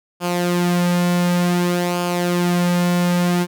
sawtooth tone with flanger, 176.2 Hz, F3, 16 cents sharp, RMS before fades -18 dBFS, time 0.2-3.47 s, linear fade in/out 50 ms, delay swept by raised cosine 0.51 to 3.21 ms, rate 0.55 Hz, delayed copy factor -0.55, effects none

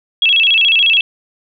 sine tone with vibrato, 2960 Hz, F#7, in tune, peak -8 dBFS, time 0.22-1.01 s, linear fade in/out 2 ms, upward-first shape square, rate 14 Hz, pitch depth 190 cents each way, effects none

